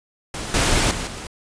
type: noise with level steps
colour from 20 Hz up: pink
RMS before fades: -29 / -18 / -27 / -33 dBFS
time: 0.34-1.27 s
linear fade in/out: 2 ms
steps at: 0.54 / 0.91 / 1.07 s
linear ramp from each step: 2 ms
effects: resampled to 22050 Hz